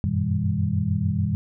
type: tone cluster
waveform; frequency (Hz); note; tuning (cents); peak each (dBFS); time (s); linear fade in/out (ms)
sine; 91.3 / 98.1 / 119.7 / 159.9 / 198.9; F#2 / G2 / A#2 / D#3 / G3; -23 / +2 / +46 / +48 / +25; -27; 0.04-1.35; 0
effects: none